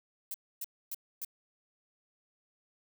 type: noise bursts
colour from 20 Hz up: violet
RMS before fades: -38 dBFS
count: 4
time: 0.31-1.248 s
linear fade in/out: 2 ms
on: 32 ms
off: 270 ms
effects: none